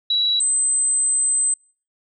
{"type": "tone pair in turn", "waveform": "sine", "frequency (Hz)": [3909, 8166], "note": ["B7", "C9"], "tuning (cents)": [-19, -43], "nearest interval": "octave + minor second", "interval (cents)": 1276, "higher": "second", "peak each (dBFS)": -16, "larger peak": "neither", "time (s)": [[0.1, 0.4], [0.4, 1.54]], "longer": "second", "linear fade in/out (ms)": 5, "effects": ["noise-tail reverb RT60 0.4 s tail -23 dB re dry"]}